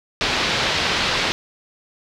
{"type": "low-pass noise", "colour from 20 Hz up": "white", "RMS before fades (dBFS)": -21, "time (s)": [0.21, 1.32], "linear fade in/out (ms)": 0, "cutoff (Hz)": 4400, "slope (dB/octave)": 24, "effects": []}